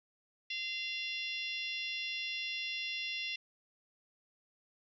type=harmonic tone with a mistuned harmonic; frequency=690 Hz; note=F5; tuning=21 cents flat; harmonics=3 / 4 / 5 / 6 / 7 / 8; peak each=-43 / -39 / -42 / -48 / -50 / -49 dBFS; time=0.5-3.36 s; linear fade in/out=5 ms; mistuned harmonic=7; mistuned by=+47 cents; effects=none